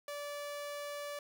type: tone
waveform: sawtooth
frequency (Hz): 580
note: D5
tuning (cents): -22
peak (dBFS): -36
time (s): 0.08-1.19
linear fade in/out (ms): 2
effects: none